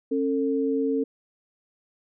sine tone pair together, 272 / 448.5 Hz, C#4 / A4, -33 / +33 cents, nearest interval major sixth, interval 866 cents, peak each -24 / -25 dBFS, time 0.11-1.04 s, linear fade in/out 10 ms, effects none

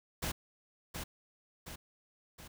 pink noise with echo, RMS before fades -36 dBFS, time 0.22-0.32 s, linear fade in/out 10 ms, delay 720 ms, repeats 3, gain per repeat -5 dB, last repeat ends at 2.48 s, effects none

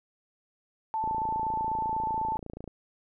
sine tone with vibrato, 880 Hz, A5, in tune, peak -27 dBFS, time 0.94-2.37 s, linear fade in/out 0 ms, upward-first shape sine, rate 14 Hz, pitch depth 16 cents each way
click train, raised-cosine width 2 ms, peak -26 dBFS, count 47, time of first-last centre 1.04-2.677 s, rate 28.1 Hz
effects none

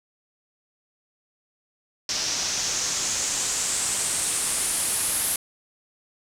white noise with low-pass filter sweep, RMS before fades -26 dBFS, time 2.09-5.36 s, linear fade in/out 2 ms, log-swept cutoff 5500 to 11000 Hz, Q 3.5, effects none

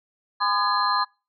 sine tone cluster, 816 / 1016 / 1218 / 1679 / 4145 Hz, G#5 / B5 / D#6 / G#6 / C8, -31 / +49 / -37 / +18 / -17 cents, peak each -30 / -23 / -25 / -29 / -28 dBFS, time 0.4-1.05 s, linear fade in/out 20 ms, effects noise-tail reverb RT60 0.3 s tail -25 dB re dry

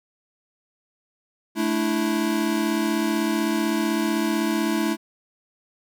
square chord, A suspended fourth, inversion none, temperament equal with one note detuned, 218.1 / 293.7 / 329.6 Hz, A3 / D4 / E4, -15 / 0 / 0 cents, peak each -26 / -28 / -25 dBFS, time 1.55-4.97 s, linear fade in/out 50 ms, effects none

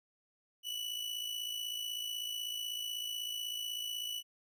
40% pulse tone with amplitude modulation, 2960 Hz, F#7, in tune, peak -34 dBFS, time 0.63-4.23 s, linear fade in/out 50 ms, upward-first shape sine, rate 56.1 Hz, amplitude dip 55%, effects none

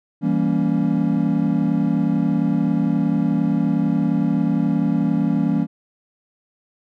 triangle chord, E diminished seventh, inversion none, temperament equal with one note detuned, 164.81 / 196 / 233.1 / 280.2 Hz, E3 / G3 / Bb3 / Db4, 0 / 0 / 0 / +19 cents, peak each -20 dBFS, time 0.21-5.67 s, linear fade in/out 50 ms, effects none

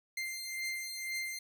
sawtooth beating tone pair, 2093 / 2095 Hz, C7 / C7, 0 / +2 cents, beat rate 2 Hz, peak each -35 / -38 dBFS, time 0.17-1.39 s, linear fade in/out 5 ms, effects none

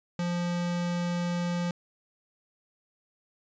square tone, 174.61 Hz, F3, in tune, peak -28 dBFS, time 0.19-1.71 s, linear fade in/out 2 ms, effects resampled to 16000 Hz

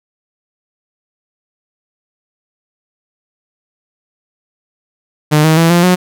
sawtooth tone with pitch steps, 151.4 / 158.38 / 165.68 / 173.31 / 181.3 Hz, D#3 / D#3 / E3 / F3 / F#3, -47 / +31 / +9 / -13 / -35 cents, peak -3 dBFS, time 5.31-5.96 s, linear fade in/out 20 ms, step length 130 ms, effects none

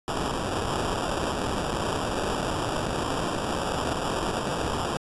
white noise with sample-and-hold, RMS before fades -28 dBFS, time 0.08-4.97 s, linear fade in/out 0 ms, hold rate 2100 Hz, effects resampled to 24000 Hz

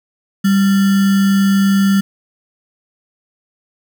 sine tone with sample-and-hold, 196.4 Hz, G3, 4 cents sharp, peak -9 dBFS, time 0.44-2.01 s, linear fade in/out 10 ms, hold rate 1575 Hz, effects none

